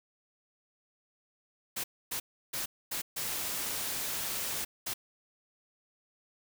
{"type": "noise bursts at uneven times", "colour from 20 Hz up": "white", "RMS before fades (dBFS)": -35, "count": 6, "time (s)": [[1.76, 1.84], [2.11, 2.2], [2.53, 2.66], [2.91, 3.02], [3.16, 4.65], [4.86, 4.94]], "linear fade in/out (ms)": 10, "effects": []}